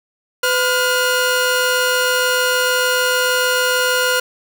sawtooth tone pair together, 504.2 / 1426 Hz, B4 / F6, +36 / +36 cents, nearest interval octave + tritone, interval 1800 cents, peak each -14 / -13 dBFS, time 0.43-4.2 s, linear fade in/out 5 ms, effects none

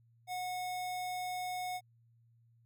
square tone, 730 Hz, F#5, 24 cents flat, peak -37 dBFS, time 0.27-1.81 s, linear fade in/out 50 ms, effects added 116 Hz sine -64 dBFS peak until 2.65 s

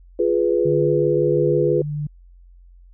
sine chord, F diminished, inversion none, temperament equal, 349.2 / 415.3 / 493.9 Hz, F4 / Ab4 / Cb5, 0 / 0 / 0 cents, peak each -20 dBFS, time 0.19-1.82 s, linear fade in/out 5 ms
sine tone with tremolo, 148.3 Hz, D3, 17 cents sharp, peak -21 dBFS, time 0.65-2.07 s, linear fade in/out 5 ms, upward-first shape triangle, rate 1.5 Hz, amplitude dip 30%
effects added 44 Hz sine -44 dBFS peak until 2.93 s

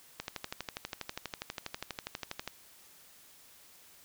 click train, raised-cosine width 0.2 ms, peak -19 dBFS, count 29, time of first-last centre 0.2-2.476 s, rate 12.3 Hz, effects white hiss -58 dBFS RMS until 4.04 s

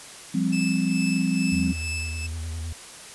sine chord, F suspended second, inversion none, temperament equal with one note detuned, 174.61 / 198.85 / 261.6 Hz, F3 / G3 / C4, 0 / +25 / 0 cents, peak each -25 dBFS, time 0.34-1.73 s, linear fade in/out 10 ms
sawtooth tone with tremolo, 2625 Hz, E7, 8 cents flat, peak -25 dBFS, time 0.52-2.27 s, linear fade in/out 10 ms, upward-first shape sine, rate 2.3 Hz, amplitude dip 55%
triangle tone with vibrato, 81.2 Hz, E2, 26 cents flat, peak -27 dBFS, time 1.52-2.73 s, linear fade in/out 5 ms, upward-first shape sine, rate 9.8 Hz, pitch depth 49 cents each way
effects white hiss -42 dBFS RMS until 3.14 s + resampled to 24000 Hz

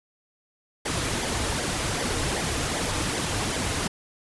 pink noise with flanger, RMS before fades -27 dBFS, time 0.85-3.88 s, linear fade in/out 10 ms, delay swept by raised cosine 0.73 to 5.43 ms, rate 2.6 Hz, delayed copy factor -0.6, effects resampled to 24000 Hz

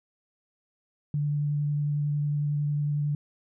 sine tone with vibrato, 146.7 Hz, D3, 2 cents flat, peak -24 dBFS, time 1.14-3.15 s, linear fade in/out 2 ms, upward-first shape triangle, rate 11 Hz, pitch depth 13 cents each way, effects none

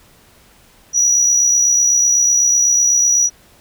sine tone with amplitude modulation, 5830 Hz, F#8, 26 cents flat, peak -6 dBFS, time 0.93-3.3 s, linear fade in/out 50 ms, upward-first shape sine, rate 68 Hz, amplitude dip 50%, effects tanh soft clip ceiling -8 dBFS + pink hiss -49 dBFS RMS until 3.6 s

